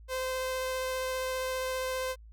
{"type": "tone with vibrato", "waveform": "sawtooth", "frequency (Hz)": 517, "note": "C5", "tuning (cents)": -21, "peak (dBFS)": -27, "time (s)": [0.08, 2.16], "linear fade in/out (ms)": 50, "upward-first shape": "triangle", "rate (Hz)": 15, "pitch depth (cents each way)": 9, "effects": ["added 55 Hz sine -48 dBFS peak until 2.32 s"]}